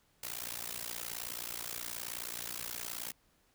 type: noise with amplitude modulation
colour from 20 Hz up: white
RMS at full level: -37 dBFS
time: 0.23-3.12 s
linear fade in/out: 5 ms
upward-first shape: sine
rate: 58.9 Hz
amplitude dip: 100%
effects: pink hiss -71 dBFS RMS until 3.54 s